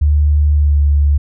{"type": "tone with pitch glide", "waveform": "sine", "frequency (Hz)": [74, 72.31], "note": ["D2", "D2"], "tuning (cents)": [14, -26], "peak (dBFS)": -8, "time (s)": [0.01, 1.18], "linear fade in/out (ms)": 10, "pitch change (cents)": -40, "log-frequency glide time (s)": [0.54, 0.8], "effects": []}